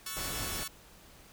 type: chord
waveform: 5% pulse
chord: F# minor seventh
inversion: second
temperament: equal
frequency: 1108.7 / 1318.5 / 1480 / 1760 Hz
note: C#6 / E6 / F#6 / A6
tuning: 0 / 0 / 0 / 0 cents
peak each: -29 / -31 / -32 / -32 dBFS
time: 0.06-0.68 s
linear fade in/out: 5 ms
type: noise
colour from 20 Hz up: pink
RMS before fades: -39 dBFS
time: 0.16-0.64 s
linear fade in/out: 10 ms
effects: pink hiss -56 dBFS RMS until 1.32 s